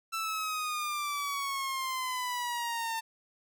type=exponential sweep; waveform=sawtooth; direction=down; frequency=1334 to 898 Hz; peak=-28 dBFS; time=0.12-3.01 s; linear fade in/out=20 ms; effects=none